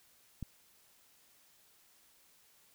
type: click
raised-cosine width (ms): 5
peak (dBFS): -27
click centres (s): 0.427
effects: white hiss -66 dBFS RMS until 2.74 s